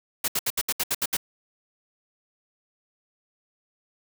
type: noise bursts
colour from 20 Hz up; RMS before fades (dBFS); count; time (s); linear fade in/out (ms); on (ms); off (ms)
white; -25; 9; 0.24-1.169; 5; 41; 70
effects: none